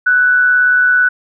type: tone with amplitude modulation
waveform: sine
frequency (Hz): 1487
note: F#6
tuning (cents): +8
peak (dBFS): -6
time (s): 0.06-1.09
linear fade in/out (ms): 10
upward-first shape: sine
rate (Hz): 138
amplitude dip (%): 40
effects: none